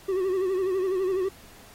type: tone with vibrato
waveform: triangle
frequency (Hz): 375.9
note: F#4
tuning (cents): +27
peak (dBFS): -21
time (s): 0.08-1.29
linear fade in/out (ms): 10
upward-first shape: sine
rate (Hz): 12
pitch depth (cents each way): 73
effects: pink hiss -51 dBFS RMS until 1.74 s + AAC 48 kbps